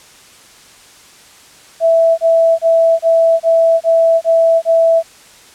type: tone bursts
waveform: sine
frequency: 659.3 Hz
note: E5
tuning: in tune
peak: -7 dBFS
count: 8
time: 1.8-5.029 s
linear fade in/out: 50 ms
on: 380 ms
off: 27 ms
effects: white hiss -42 dBFS RMS until 5.54 s + low-pass 9000 Hz 12 dB/octave